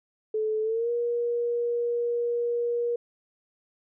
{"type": "tone with pitch glide", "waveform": "sine", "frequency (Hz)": [433.6, 475.6], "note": ["A4", "A#4"], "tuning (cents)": [-25, 35], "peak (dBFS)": -24, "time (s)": [0.34, 2.96], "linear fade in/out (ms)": 5, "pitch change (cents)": 160, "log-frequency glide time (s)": [0.62, 0.9], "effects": []}